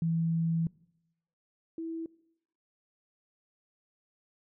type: tone pair in turn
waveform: sine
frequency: 164.81 / 327.5 Hz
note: E3 / E4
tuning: 0 / -11 cents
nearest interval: octave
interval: 1189 cents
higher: second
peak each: -26 / -34 dBFS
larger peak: first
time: 0.02-0.67 / 1.78-2.06 s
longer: first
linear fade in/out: 2 ms
effects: noise-tail reverb RT60 0.8 s tail -22 dB re dry